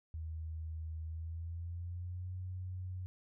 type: tone with pitch glide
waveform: sine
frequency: 79.9 to 91.78 Hz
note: D#2 to F#2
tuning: +47 to -14 cents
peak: -39 dBFS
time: 0.14-3.06 s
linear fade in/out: 0 ms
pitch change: +239 cents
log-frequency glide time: 1.05-2.34 s
effects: none